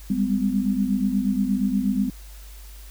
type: tone cluster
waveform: sine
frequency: 196.4 / 204.8 / 254.3 Hz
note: G3 / G#3 / C4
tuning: +4 / -24 / -49 cents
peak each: -24 dBFS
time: 0.1-2.1 s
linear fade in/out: 5 ms
effects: added 50 Hz sine -39 dBFS peak until 2.9 s + white hiss -49 dBFS RMS until 2.9 s